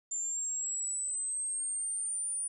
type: exponential sweep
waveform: sine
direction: up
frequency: 7200 to 9430 Hz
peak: -31 dBFS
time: 0.11-2.48 s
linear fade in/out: 10 ms
effects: tanh soft clip ceiling -28 dBFS